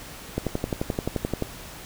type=click train; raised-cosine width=2 ms; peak=-11 dBFS; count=13; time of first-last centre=0.38-1.423 s; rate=11.5 Hz; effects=pink hiss -41 dBFS RMS until 1.85 s